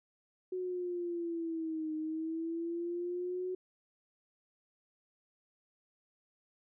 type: linear two-way sweep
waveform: sine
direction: down then up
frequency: 370 to 310 to 370 Hz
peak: -34 dBFS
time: 0.52-3.55 s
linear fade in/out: 5 ms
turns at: 1.94 s
effects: none